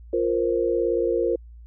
sine chord, F suspended fourth, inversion none, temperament just, 349.2 / 465.6 / 523.8 Hz, F4 / Bb4 / C5, 0 / -2 / +2 cents, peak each -24 / -23 / -26 dBFS, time 0.13-1.36 s, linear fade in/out 5 ms, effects added 58 Hz sine -41 dBFS peak until 1.66 s

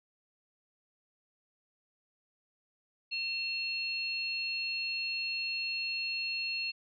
sine tone pair together, 2700 / 4286 Hz, E7 / C8, +41 / +41 cents, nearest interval minor sixth, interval 800 cents, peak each -34 / -36 dBFS, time 3.11-6.72 s, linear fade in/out 20 ms, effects none

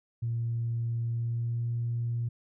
sine tone with pitch glide, 116.54 to 117.96 Hz, A#2 to A#2, 0 to +21 cents, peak -27 dBFS, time 0.22-2.29 s, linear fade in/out 10 ms, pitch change +21 cents, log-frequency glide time 1.08-1.68 s, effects tanh soft clip ceiling -23 dBFS

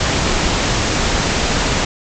pink low-pass noise, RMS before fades -17 dBFS, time 0-1.85 s, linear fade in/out 5 ms, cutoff 7600 Hz, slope 96 dB/octave, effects none

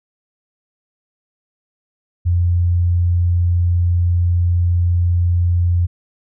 sine tone, 87.4 Hz, F2, 2 cents sharp, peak -12 dBFS, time 2.25-5.87 s, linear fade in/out 20 ms, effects none

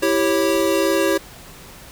square chord, C# diminished, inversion first, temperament equal with one note detuned, 329.6 / 392 / 549.6 Hz, E4 / G4 / C#5, 0 / 0 / -15 cents, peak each -21 dBFS, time 0.02-1.18 s, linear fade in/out 10 ms, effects pink hiss -41 dBFS RMS until 1.91 s

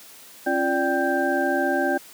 sine tone cluster, 271.5 / 346.2 / 586 / 781 / 1576 Hz, C#4 / F4 / D5 / G5 / G6, -36 / -15 / -4 / -7 / +9 cents, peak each -26 dBFS, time 0.46-1.98 s, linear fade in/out 10 ms, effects white hiss -46 dBFS RMS until 2.13 s + high-pass 150 Hz 12 dB/octave

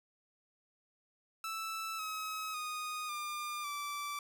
sawtooth tone with pitch steps, 1318.5 / 1278 / 1238.8 / 1200.7 / 1163.8 Hz, E6 / D#6 / D#6 / D6 / D6, 0 / +46 / -8 / +38 / -16 cents, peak -34 dBFS, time 1.44-4.19 s, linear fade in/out 2 ms, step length 550 ms, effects none

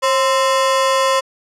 40% pulse ring-modulated tone, 788 Hz, G5, 9 cents sharp, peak -9 dBFS, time 0.02-1.21 s, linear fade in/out 20 ms, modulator 251 Hz, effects low-pass 9000 Hz 12 dB/octave

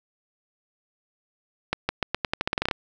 accelerating click train, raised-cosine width 0.3 ms, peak -7 dBFS, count 14, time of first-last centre 1.73-2.712 s, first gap 160 ms, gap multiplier 0.86, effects none

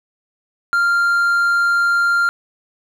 triangle tone, 1393 Hz, F6, 5 cents flat, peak -11 dBFS, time 0.73-2.29 s, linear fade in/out 0 ms, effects none

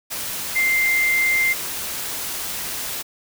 sine tone in noise, 2093 Hz, C7, in tune, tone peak -16 dBFS, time 0.55-1.54 s, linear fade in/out 20 ms, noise white, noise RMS -28 dBFS, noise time 0.1-3.03 s, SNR +9 dB, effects none

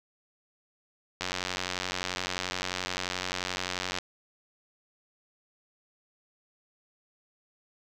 click train, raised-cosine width 0.2 ms, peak -13 dBFS, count 255, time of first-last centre 1.21-3.986 s, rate 91.5 Hz, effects none

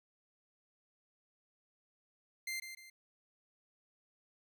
sawtooth tone with echo, 2089 Hz, C7, 3 cents flat, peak -34 dBFS, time 2.47-2.6 s, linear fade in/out 5 ms, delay 150 ms, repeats 2, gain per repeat -8 dB, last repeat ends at 2.9 s, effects none

